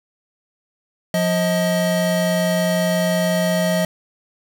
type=tone pair together; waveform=square; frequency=177.2 / 631.5 Hz; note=F3 / D#5; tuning=+25 / +26 cents; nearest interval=octave + minor seventh; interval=2201 cents; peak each=-20 dBFS; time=1.14-3.85 s; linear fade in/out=2 ms; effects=none